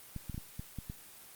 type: clicks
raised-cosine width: 5 ms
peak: -27 dBFS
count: 7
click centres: 0.163 / 0.297 / 0.345 / 0.379 / 0.595 / 0.787 / 0.899 s
effects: white hiss -53 dBFS RMS until 1.35 s + Opus 24 kbps